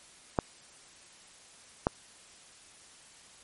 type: clicks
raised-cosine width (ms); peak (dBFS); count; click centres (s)
1; -10; 2; 0.388 / 1.869
effects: white hiss -55 dBFS RMS until 3.43 s + MP3 48 kbps